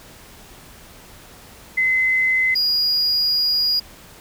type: tone pair in turn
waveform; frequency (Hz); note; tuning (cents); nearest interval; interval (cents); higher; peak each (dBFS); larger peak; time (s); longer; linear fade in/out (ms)
sine / triangle; 2046 / 4875; C7 / D#8; -39 / -36; octave + minor third; 1503; second; -15; neither; 1.77-2.55 / 2.55-3.8; second; 10
effects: pink hiss -44 dBFS RMS until 4.2 s